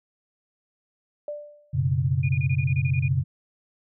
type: tone with exponential decay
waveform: sine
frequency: 590 Hz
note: D5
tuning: 8 cents sharp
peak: -27 dBFS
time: 1.28-1.79 s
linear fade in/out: 2 ms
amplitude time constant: 110 ms
type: chord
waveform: sine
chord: F# suspended fourth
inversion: none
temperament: equal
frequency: 92.5 / 123.47 / 138.59 Hz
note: F#2 / B2 / C#3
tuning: 0 / 0 / 0 cents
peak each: -27 / -25 / -23 dBFS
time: 1.73-3.24 s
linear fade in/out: 20 ms
type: tone bursts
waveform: sine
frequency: 2438 Hz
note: D#7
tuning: 36 cents flat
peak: -32 dBFS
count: 10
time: 2.23-3.082 s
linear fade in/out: 5 ms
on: 60 ms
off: 28 ms
effects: none